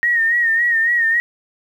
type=tone with vibrato; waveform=sine; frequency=1861 Hz; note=A#6; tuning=3 cents flat; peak=-13 dBFS; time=0.03-1.2 s; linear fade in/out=0 ms; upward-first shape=sine; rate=3.6 Hz; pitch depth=60 cents each way; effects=8-bit